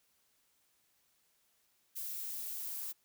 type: noise with high-pass filter sweep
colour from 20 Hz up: violet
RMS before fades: -41 dBFS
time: 1.95-2.93 s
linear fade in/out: 20 ms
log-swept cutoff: 280 to 1100 Hz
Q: 3.2
effects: white hiss -74 dBFS RMS until 3.04 s